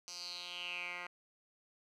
10% pulse tone with band-pass filter sweep, 176.7 Hz, F3, 21 cents sharp, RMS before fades -44 dBFS, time 0.08-1.07 s, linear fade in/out 0 ms, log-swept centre 5500 to 1800 Hz, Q 5.6, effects none

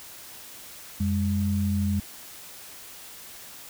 sine tone pair together, 90.1 / 202.3 Hz, F#2 / G#3, -45 / -45 cents, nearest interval octave + major second, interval 1400 cents, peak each -25 dBFS, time 1-2 s, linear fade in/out 5 ms, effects white hiss -44 dBFS RMS until 3.69 s

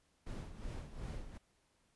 brown noise with tremolo, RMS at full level -42 dBFS, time 0.26-1.38 s, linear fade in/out 10 ms, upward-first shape sine, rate 2.7 Hz, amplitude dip 65%, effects pink hiss -75 dBFS RMS until 1.95 s + resampled to 24000 Hz

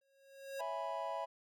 square tone with exponential growth, 546 Hz, C#5, 26 cents flat, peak -39 dBFS, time 0.01-0.61 s, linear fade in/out 5 ms, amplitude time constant 130 ms
triangle chord, C# minor seventh, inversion none, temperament equal, 554.4 / 659.3 / 830.6 / 987.8 Hz, C#5 / E5 / G#5 / B5, 0 / 0 / 0 / 0 cents, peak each -43 / -40 / -43 / -40 dBFS, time 0.59-1.26 s, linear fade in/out 20 ms
effects none

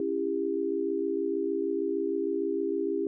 sine chord, C# diminished, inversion none, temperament just, 277.2 / 332.6 / 399.1 Hz, C#4 / E4 / G4, 0 / +16 / +31 cents, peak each -34 / -31 / -29 dBFS, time 0-3.07 s, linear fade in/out 2 ms, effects none

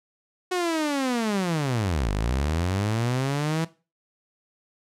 sawtooth linear two-way sweep, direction down then up, 370 to 47 to 165.7 Hz, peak -19 dBFS, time 0.51-3.65 s, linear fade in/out 10 ms, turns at 2.11 s, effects noise-tail reverb RT60 0.3 s tail -17 dB re dry + low-pass 10000 Hz 12 dB/octave

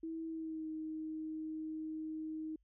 sine tone with pitch glide, 324.8 to 313.9 Hz, E4 to D#4, -26 to +15 cents, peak -39 dBFS, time 0.03-2.56 s, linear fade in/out 5 ms, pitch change -59 cents, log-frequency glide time 0.27-0.68 s, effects added 50 Hz sine -70 dBFS peak until 2.63 s

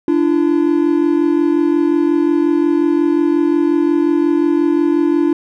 triangle tone pair together, 293.7 / 339.3 Hz, D4 / F4, 0 / -50 cents, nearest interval major second, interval 250 cents, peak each -12 dBFS, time 0.08-5.33 s, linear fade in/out 2 ms, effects none

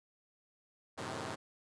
5% pulse chord, F# diminished seventh, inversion none, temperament equal, 92.5 / 110 / 130.81 / 155.56 Hz, F#2 / A2 / C3 / Eb3, 0 / 0 / 0 / 0 cents, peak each -34 / -33 / -33 / -34 dBFS, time 0.97-1.36 s, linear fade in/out 20 ms, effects resampled to 22050 Hz

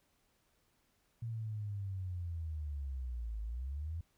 sine linear two-way sweep, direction down then up, 116.54 to 52.4 to 85.2 Hz, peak -37 dBFS, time 1.22-4.01 s, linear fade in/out 5 ms, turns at 3.41 s, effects pink hiss -75 dBFS RMS until 4.17 s

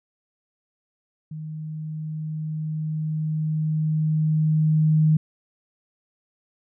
sine tone with level ramp, 155.56 Hz, D#3, in tune, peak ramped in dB -31 to -14 dBFS, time 1.31-5.17 s, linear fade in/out 5 ms, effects none

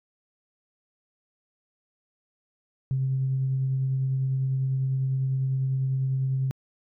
sine tone with tremolo, 132.7 Hz, C3, 25 cents sharp, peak -21 dBFS, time 2.91-6.51 s, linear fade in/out 0 ms, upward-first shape triangle, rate 10 Hz, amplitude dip 25%, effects tanh soft clip ceiling -17 dBFS

